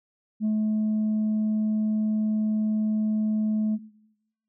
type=tone; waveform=sine; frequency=215.2 Hz; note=A3; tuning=38 cents flat; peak=-19 dBFS; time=0.4-3.79 s; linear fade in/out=50 ms; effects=noise-tail reverb RT60 1.0 s tail -23 dB re dry + tanh soft clip ceiling -20 dBFS